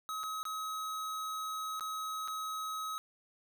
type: tone with dropouts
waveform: square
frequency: 1275 Hz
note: D#6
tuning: 42 cents sharp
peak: -37 dBFS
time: 0.09-2.98 s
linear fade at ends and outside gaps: 0 ms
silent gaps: 0.233-0.237 / 0.43-0.453 / 1.796-1.808 / 2.276-2.282 s
effects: none